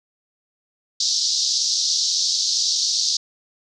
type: band-pass noise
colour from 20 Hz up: white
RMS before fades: -21 dBFS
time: 1-3.17 s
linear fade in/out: 5 ms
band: 4000 to 6000 Hz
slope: 48 dB/octave
effects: none